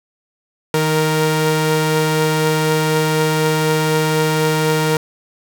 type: tone pair together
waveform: sawtooth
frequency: 156.68 / 466 Hz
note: D#3 / A#4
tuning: +12 / -1 cents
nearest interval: octave + perfect fifth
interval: 1887 cents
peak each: -13 dBFS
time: 0.74-4.97 s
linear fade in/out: 2 ms
effects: none